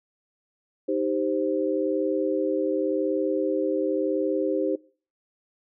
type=chord; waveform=sine; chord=C minor; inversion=first; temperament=equal; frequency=311.1 / 392 / 523.3 Hz; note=Eb4 / G4 / C5; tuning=0 / 0 / 0 cents; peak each=-27 dBFS; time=0.88-4.76 s; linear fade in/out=10 ms; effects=noise-tail reverb RT60 0.4 s tail -21 dB re dry